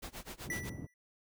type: noise with tremolo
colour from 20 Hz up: pink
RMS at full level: -43 dBFS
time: 0.02-0.7 s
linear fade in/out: 10 ms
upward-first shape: sine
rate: 7.9 Hz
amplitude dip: 95%
type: band-pass noise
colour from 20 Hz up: pink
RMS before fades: -44 dBFS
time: 0.44-0.87 s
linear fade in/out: 20 ms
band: 100 to 280 Hz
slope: 12 dB/octave
type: tone with exponential decay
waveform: square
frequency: 1966 Hz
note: B6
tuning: 8 cents flat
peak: -34 dBFS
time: 0.5-0.94 s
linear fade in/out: 2 ms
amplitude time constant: 94 ms
effects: none